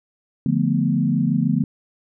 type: chord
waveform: sine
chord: B half-diminished seventh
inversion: first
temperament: equal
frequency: 146.83 / 174.61 / 220 / 246.9 Hz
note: D3 / F3 / A3 / B3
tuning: 0 / 0 / 0 / 0 cents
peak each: -22 dBFS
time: 0.46-1.64 s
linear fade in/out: 2 ms
effects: none